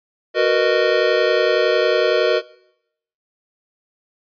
square chord, B major seventh, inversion second, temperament just, 370.4 / 463 / 493.9 / 617.4 Hz, F#4 / A#4 / B4 / D#5, +2 / -12 / 0 / -14 cents, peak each -21 / -20 / -21 / -19 dBFS, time 0.34-2.42 s, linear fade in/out 50 ms, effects noise-tail reverb RT60 0.8 s tail -22 dB re dry + resampled to 11025 Hz

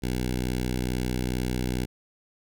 10% pulse tone with notch filter, 62.3 Hz, B1, 16 cents sharp, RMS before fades -28 dBFS, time 0.02-1.86 s, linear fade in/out 20 ms, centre 1100 Hz, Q 1, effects none

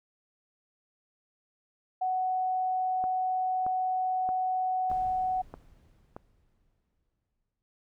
sine tone, 744 Hz, F#5, 9 cents sharp, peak -26 dBFS, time 2.01-5.42 s, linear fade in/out 10 ms
click train, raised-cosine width 1 ms, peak -26 dBFS, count 6, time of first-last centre 3.04-6.165 s, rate 1.6 Hz
brown noise with exponential decay, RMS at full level -45 dBFS, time 4.9-7.62 s, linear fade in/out 0 ms, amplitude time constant 590 ms
effects none

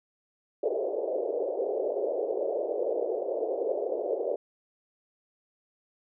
pink band-pass noise, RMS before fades -30 dBFS, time 0.63-4.36 s, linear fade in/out 5 ms, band 390 to 620 Hz, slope 48 dB/octave, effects none

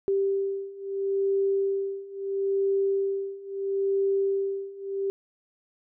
sine beating tone pair, 392 / 392.75 Hz, G4 / G4, 0 / +3 cents, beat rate 0.75 Hz, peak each -28 / -26 dBFS, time 0.08-5.1 s, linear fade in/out 0 ms, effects none

